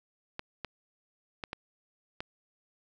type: clicks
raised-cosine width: 0.3 ms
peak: -20 dBFS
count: 5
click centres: 0.394 / 0.647 / 1.438 / 1.531 / 2.205 s
effects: none